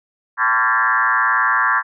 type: tone with frequency modulation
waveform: sine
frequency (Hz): 1374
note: F6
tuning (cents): -29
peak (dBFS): -13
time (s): 0.37-1.83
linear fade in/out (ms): 50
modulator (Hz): 118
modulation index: 3.5
effects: none